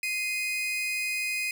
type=tone pair together; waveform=40% pulse; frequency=2087 / 2489 Hz; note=C7 / D#7; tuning=-5 / 0 cents; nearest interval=minor third; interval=305 cents; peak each=-34 / -28 dBFS; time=0.03-1.51 s; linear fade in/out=2 ms; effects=none